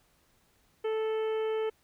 harmonic tone, 438.6 Hz, A4, 6 cents flat, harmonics 1 / 2 / 3 / 4 / 5 / 6 / 7, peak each -28 / -42 / -45 / -50 / -49 / -53 / -50 dBFS, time 0.84-1.7 s, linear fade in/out 10 ms, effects pink hiss -68 dBFS RMS until 1.83 s

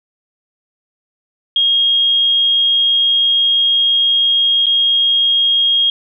sine tone with dropouts, 3257 Hz, G#7, 34 cents flat, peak -10 dBFS, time 1.56-5.9 s, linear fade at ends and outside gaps 2 ms, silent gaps 4.659-4.666 s, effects none

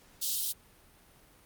white high-pass noise, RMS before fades -32 dBFS, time 0.21-0.53 s, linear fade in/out 20 ms, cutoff 3200 Hz, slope 48 dB/octave, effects pink hiss -60 dBFS RMS until 1.45 s + Opus 48 kbps

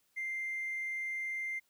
sine tone with hard clipping, 2093 Hz, C7, in tune, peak -35 dBFS, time 0.16-1.6 s, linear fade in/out 20 ms, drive 1 dB, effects white hiss -74 dBFS RMS until 1.69 s

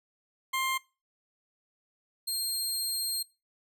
20% pulse tone pair in turn, 1056 / 4205 Hz, C6 / C8, +16 / +8 cents, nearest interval 2 octaves, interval 2392 cents, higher second, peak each -23 / -24 dBFS, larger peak first, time 0.53-0.78 / 2.27-3.23 s, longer second, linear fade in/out 10 ms, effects noise-tail reverb RT60 0.3 s tail -22 dB re dry

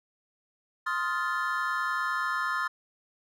triangle chord, F dominant seventh, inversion second, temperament just, 1047.7 / 1257.2 / 1396.9 / 1746.1 Hz, C6 / Eb6 / F6 / A6, +2 / +18 / 0 / -14 cents, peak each -31 dBFS, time 0.86-2.68 s, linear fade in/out 10 ms, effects none

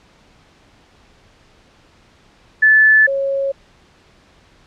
sine tone pair in turn, 1741 / 548.4 Hz, A6 / C#5, -19 / -19 cents, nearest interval octave + minor sixth, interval 2000 cents, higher first, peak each -7 / -16 dBFS, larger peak first, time 2.62-3.07 / 3.07-3.52 s, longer neither, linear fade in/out 10 ms, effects pink hiss -51 dBFS RMS until 4.66 s + low-pass 5000 Hz 12 dB/octave

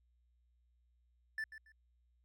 triangle tone with echo, 1760 Hz, A6, in tune, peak -35 dBFS, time 1.38-1.44 s, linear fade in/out 2 ms, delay 140 ms, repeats 2, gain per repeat -12 dB, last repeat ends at 1.72 s, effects added 60 Hz sine -70 dBFS peak until 2.24 s

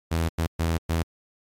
sawtooth tone bursts at uneven times, 82.41 Hz, E2, in tune, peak -18 dBFS, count 4, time 0.11-0.29 / 0.38-0.47 / 0.59-0.78 / 0.89-1.03 s, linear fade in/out 10 ms, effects MP3 64 kbps

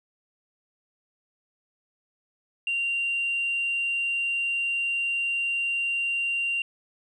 sine tone, 2770 Hz, F7, 15 cents flat, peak -23 dBFS, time 2.67-6.62 s, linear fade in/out 2 ms, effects tanh soft clip ceiling -20 dBFS

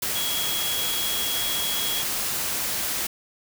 sine tone in noise, 3322 Hz, G#7, in tune, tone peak -28 dBFS, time 0.15-2.02 s, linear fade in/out 5 ms, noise white, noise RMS -27 dBFS, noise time 0.02-3.07 s, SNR -4 dB, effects none

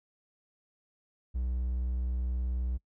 triangle tone with vibrato, 62 Hz, B1, 7 cents sharp, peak -27 dBFS, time 1.34-2.78 s, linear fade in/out 20 ms, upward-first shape square, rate 19 Hz, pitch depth 15 cents each way, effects noise-tail reverb RT60 0.1 s tail -24 dB re dry

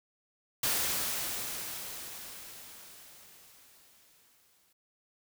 white noise with exponential decay, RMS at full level -29 dBFS, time 0.63-4.73 s, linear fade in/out 5 ms, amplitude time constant 890 ms, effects none

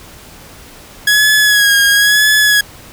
sawtooth tone with vibrato, 1670 Hz, G#6, 9 cents sharp, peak -4 dBFS, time 1.07-2.61 s, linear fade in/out 5 ms, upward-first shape sine, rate 1 Hz, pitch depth 44 cents each way, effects pink hiss -37 dBFS RMS until 2.92 s

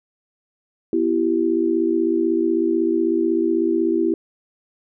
sine tone cluster, 246.4 / 332.3 / 388.4 Hz, B3 / E4 / G4, -4 / +14 / -16 cents, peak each -25 / -18 / -22 dBFS, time 0.93-4.14 s, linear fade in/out 2 ms, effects none

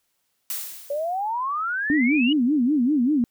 blue noise with exponential decay, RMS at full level -27 dBFS, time 0.5-1.33 s, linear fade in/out 2 ms, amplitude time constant 180 ms
sine exponential sweep, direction up, 557 to 2960 Hz, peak -23 dBFS, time 0.9-2.33 s, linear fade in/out 5 ms
sine tone with vibrato, 269.9 Hz, C#4, 46 cents flat, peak -17 dBFS, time 1.9-3.24 s, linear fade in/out 0 ms, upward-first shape sine, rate 5.1 Hz, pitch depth 240 cents each way
effects white hiss -72 dBFS RMS until 3.3 s

